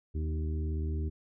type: harmonic tone with a mistuned harmonic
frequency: 77.78 Hz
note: D#2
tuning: in tune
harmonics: 1 / 2 / 3 / 4 / 5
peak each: -30 / -42 / -44 / -44 / -45 dBFS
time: 0.14-1.1 s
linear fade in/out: 20 ms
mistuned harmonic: 3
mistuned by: +22 cents
effects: none